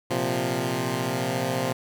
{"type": "chord", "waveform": "10% pulse", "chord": "Bb suspended second", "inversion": "none", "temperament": "equal", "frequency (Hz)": [116.54, 130.81, 174.61], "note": ["Bb2", "C3", "F3"], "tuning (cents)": [0, 0, 0], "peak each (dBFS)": [-22, -19, -22], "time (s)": [0.1, 1.73], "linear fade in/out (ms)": 10, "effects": []}